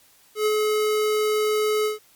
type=tone with ADSR envelope; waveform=square; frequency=426.8 Hz; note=G#4; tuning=47 cents sharp; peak=-18 dBFS; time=0.35-1.99 s; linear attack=110 ms; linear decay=36 ms; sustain=-2 dB; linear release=140 ms; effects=white hiss -56 dBFS RMS until 2.15 s + MP3 96 kbps